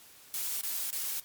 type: noise bursts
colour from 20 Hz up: blue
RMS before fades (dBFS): -34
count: 3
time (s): 0.34-1.198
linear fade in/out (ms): 0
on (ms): 270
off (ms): 24
effects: white hiss -55 dBFS RMS until 1.24 s + MP3 96 kbps